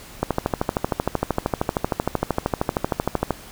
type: click train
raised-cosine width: 1 ms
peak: -5 dBFS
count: 41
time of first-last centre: 0.23-3.307 s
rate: 13 Hz
effects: pink hiss -42 dBFS RMS until 3.51 s